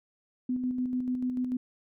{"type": "tone with tremolo", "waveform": "sine", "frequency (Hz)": 251.7, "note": "B3", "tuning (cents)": 33, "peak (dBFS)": -26, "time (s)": [0.49, 1.57], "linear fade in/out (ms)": 5, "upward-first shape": "square", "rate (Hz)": 6.8, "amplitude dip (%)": 40, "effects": []}